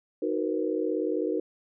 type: chord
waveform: sine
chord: B major seventh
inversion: first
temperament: equal with one note detuned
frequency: 311.1 / 370 / 466.2 / 506 Hz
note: D#4 / F#4 / A#4 / B4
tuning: 0 / 0 / 0 / +42 cents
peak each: -30 / -31 / -30 / -34 dBFS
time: 0.22-1.4 s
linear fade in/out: 5 ms
effects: none